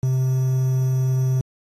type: tone with quantisation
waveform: triangle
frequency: 130.1 Hz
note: C3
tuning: 9 cents flat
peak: -15 dBFS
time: 0.03-1.41 s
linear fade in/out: 2 ms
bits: 7
effects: AAC 32 kbps